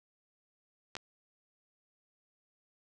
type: clicks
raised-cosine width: 0.2 ms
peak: -23 dBFS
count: 2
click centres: 0.953 / 0.967 s
effects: none